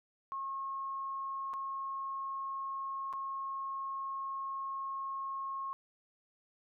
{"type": "tone with dropouts", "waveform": "sine", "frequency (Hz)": 1084, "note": "C#6", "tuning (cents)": -39, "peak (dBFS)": -36, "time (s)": [0.32, 5.73], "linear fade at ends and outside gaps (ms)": 0, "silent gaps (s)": [[1.534, 1.538], [3.128, 3.135]], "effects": []}